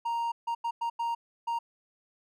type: tone bursts at uneven times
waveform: triangle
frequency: 932.3 Hz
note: A#5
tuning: in tune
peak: -26 dBFS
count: 6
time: 0.05-0.32 / 0.47-0.55 / 0.64-0.71 / 0.81-0.9 / 0.99-1.15 / 1.47-1.59 s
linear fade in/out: 10 ms
effects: none